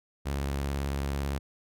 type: tone with vibrato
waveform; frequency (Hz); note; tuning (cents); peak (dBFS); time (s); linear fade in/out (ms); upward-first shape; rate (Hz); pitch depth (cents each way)
sawtooth; 69.6; C#2; +8; -25; 0.25-1.39; 20; sine; 18; 67
effects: none